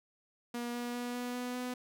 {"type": "tone with pitch steps", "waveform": "sawtooth", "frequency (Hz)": [239.4, 241.3, 243.3, 245.3, 247.3, 249.3], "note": ["A#3", "B3", "B3", "B3", "B3", "B3"], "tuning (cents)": [46, -40, -26, -12, 3, 16], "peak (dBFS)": -32, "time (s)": [0.54, 1.74], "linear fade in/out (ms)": 5, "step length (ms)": 200, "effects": []}